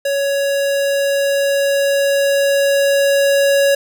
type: tone with level ramp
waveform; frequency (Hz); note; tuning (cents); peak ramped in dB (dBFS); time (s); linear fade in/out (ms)
square; 558; C#5; +11; -16 to -11; 0.05-3.75; 5
effects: none